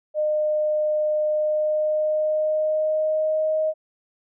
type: tone with pitch glide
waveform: sine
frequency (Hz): 609 to 625.4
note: D#5 to D#5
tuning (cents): -37 to +9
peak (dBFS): -19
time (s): 0.14-3.74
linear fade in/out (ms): 50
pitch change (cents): +46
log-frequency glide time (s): 1.26-3.59
effects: none